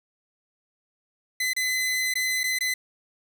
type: tone with dropouts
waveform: sawtooth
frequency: 2026 Hz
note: B6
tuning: 44 cents sharp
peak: -20 dBFS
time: 1.4-2.74 s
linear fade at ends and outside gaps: 5 ms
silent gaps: 1.534-1.564 / 2.14-2.154 / 2.434-2.439 / 2.588-2.607 s
effects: none